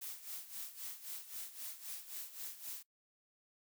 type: noise with tremolo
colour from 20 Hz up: blue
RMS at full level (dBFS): -44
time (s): 0.01-2.83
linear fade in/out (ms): 10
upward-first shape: sine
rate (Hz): 3.8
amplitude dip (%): 75
effects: noise-tail reverb RT60 0.1 s tail -21 dB re dry